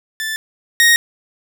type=tone pair in turn; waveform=sawtooth; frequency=1760 / 1868.3 Hz; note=A6 / A#6; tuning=0 / +3 cents; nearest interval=minor second; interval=103 cents; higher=second; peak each=-17 / -5 dBFS; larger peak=second; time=0.2-0.36 / 0.8-0.96 s; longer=neither; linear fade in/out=0 ms; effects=none